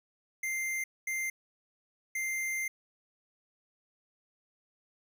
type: tone bursts at uneven times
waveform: square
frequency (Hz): 2093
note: C7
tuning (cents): 0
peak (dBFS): -32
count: 3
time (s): 0.43-0.84 / 1.07-1.3 / 2.15-2.68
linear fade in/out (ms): 5
effects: none